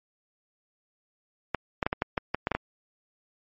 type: clicks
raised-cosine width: 0.5 ms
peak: -10 dBFS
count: 10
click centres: 1.547 / 1.828 / 1.865 / 1.929 / 2.021 / 2.178 / 2.346 / 2.471 / 2.517 / 2.55 s
effects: MP3 32 kbps